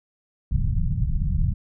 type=low-pass noise; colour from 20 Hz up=pink; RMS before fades=-22 dBFS; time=0.51-1.54 s; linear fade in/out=10 ms; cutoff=180 Hz; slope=48 dB/octave; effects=none